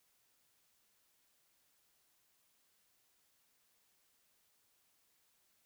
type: silence
effects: white hiss -75 dBFS RMS until 5.65 s